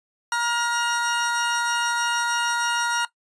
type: tone pair together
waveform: 40% pulse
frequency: 947 / 1418.9 Hz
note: A#5 / F6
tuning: +27 / +27 cents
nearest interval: perfect fifth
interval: 700 cents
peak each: -23 dBFS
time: 0.32-3.05 s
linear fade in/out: 2 ms
effects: noise-tail reverb RT60 0.1 s tail -17 dB re dry + resampled to 22050 Hz